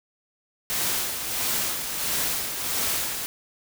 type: noise with tremolo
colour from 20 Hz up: white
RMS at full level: -25 dBFS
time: 0.7-3.26 s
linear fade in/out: 0 ms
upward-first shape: sine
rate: 1.5 Hz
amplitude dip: 50%
effects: none